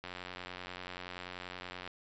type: click train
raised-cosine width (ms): 0.3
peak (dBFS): -26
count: 167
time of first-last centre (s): 0.04-1.876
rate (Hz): 90.4
effects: resampled to 16000 Hz